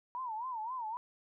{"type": "tone with vibrato", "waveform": "sine", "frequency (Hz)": 946, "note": "A#5", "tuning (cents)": 25, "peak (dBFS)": -36, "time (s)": [0.15, 0.97], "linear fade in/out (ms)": 0, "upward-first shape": "sine", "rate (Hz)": 3.8, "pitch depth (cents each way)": 170, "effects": []}